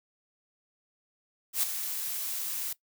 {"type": "noise with ADSR envelope", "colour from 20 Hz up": "blue", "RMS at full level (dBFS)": -25, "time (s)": [1.53, 2.73], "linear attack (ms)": 98, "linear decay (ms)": 15, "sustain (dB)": -9, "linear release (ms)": 5, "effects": ["noise-tail reverb RT60 0.1 s tail -18 dB re dry"]}